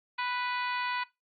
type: harmonic tone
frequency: 493.9 Hz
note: B4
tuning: in tune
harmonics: 2 / 3 / 4 / 5 / 6 / 7 / 8 / 9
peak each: -33 / -37 / -38 / -37 / -45 / -46 / -46 / -46 dBFS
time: 0.18-1.04 s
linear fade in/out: 10 ms
effects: noise-tail reverb RT60 0.2 s tail -19 dB re dry + Opus 48 kbps